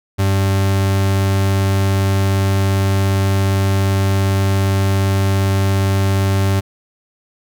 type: tone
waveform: 40% pulse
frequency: 97.4 Hz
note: G2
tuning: 11 cents flat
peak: -12 dBFS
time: 0.18-6.61 s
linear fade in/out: 20 ms
effects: none